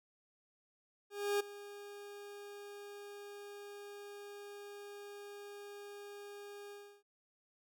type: tone with ADSR envelope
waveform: 40% pulse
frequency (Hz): 407.6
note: G#4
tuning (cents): -32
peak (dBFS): -29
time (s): 1.1-7.03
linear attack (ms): 300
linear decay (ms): 10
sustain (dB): -18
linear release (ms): 320
effects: none